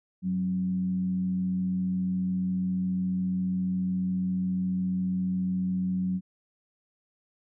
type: tone with frequency modulation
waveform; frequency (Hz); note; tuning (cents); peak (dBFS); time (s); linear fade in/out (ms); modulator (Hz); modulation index
sine; 185; F#3; 0; -25; 0.22-6.21; 50; 85.6; 0.27
effects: none